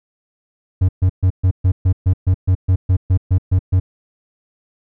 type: tone bursts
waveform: triangle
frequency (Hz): 92.5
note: F#2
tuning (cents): 0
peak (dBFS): -8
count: 15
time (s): 0.81-3.8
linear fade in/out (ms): 10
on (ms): 78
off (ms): 130
effects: none